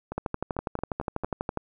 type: two click trains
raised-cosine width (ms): 1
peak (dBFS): -14 / -19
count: 18 / 6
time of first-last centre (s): 0.18-1.573 / 0.12-1.236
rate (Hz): 12.2 / 4.48
effects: none